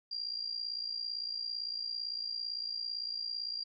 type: tone with amplitude modulation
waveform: sine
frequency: 4769 Hz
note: D8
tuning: 26 cents sharp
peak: -32 dBFS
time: 0.11-3.64 s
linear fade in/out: 10 ms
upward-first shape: sine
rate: 57.8 Hz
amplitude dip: 75%
effects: none